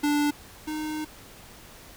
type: tone pair in turn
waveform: square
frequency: 293 / 307.7 Hz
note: D4 / D#4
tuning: -4 / -19 cents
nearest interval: minor second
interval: 85 cents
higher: second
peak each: -22 / -30 dBFS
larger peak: first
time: 0.03-0.31 / 0.67-1.05 s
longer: second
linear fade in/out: 10 ms
effects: pink hiss -48 dBFS RMS until 1.96 s